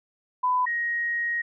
sine tone pair in turn, 1001 / 1881.5 Hz, B5 / A#6, +23 / +16 cents, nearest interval major seventh, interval 1093 cents, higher second, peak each -20 / -24 dBFS, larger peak first, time 0.43-0.66 / 0.66-1.42 s, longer second, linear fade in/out 10 ms, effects none

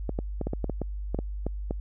clicks, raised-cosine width 2 ms, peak -16 dBFS, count 12, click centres 0.093 / 0.189 / 0.413 / 0.47 / 0.534 / 0.643 / 0.697 / 0.817 / 1.146 / 1.189 / 1.466 / 1.709 s, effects added 50 Hz sine -31 dBFS peak until 1.8 s

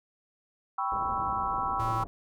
sine chord, C# half-diminished seventh, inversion second, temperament equal, 784 / 987.8 / 1108.7 / 1318.5 Hz, G5 / B5 / C#6 / E6, 0 / 0 / 0 / 0 cents, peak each -33 dBFS, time 0.78-2.04 s, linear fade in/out 5 ms
pink low-pass noise, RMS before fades -41 dBFS, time 0.92-2.07 s, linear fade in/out 0 ms, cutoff 750 Hz, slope 24 dB/octave
square tone, 113.2 Hz, A2, 50 cents sharp, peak -34 dBFS, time 1.79-2.04 s, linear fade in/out 10 ms
effects none

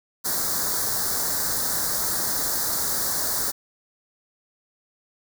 white band-stop noise, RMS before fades -25 dBFS, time 0.24-3.52 s, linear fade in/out 20 ms, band 1800 to 4100 Hz, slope 48 dB/octave, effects none

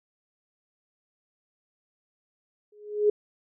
sine tone with exponential growth, 417.9 Hz, G#4, 11 cents sharp, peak -15 dBFS, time 2.72-3.1 s, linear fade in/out 5 ms, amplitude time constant 81 ms, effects none

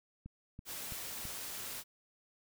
click train, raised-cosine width 5 ms, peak -34 dBFS, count 4, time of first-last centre 0.26-1.253 s, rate 3.02 Hz
white noise, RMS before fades -43 dBFS, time 0.65-1.84 s, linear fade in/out 50 ms
effects none

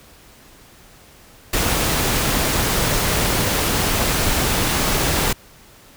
pink noise, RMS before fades -19 dBFS, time 1.53-5.33 s, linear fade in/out 5 ms, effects pink hiss -47 dBFS RMS until 5.96 s

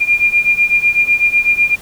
sine beating tone pair, 2400 / 2408 Hz, D7 / D7, +37 / +43 cents, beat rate 8 Hz, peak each -14 / -12 dBFS, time 0-1.76 s, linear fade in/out 20 ms, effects pink hiss -37 dBFS RMS until 1.81 s

